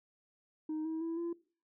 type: tone with pitch steps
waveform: sine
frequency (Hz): 311.2 / 320.5 / 330.1 / 340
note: D#4 / E4 / E4 / F4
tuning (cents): 0 / -49 / +2 / -46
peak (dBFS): -32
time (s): 0.69-1.33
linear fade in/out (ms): 5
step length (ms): 160
effects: noise-tail reverb RT60 0.4 s tail -21 dB re dry + tanh soft clip ceiling -33 dBFS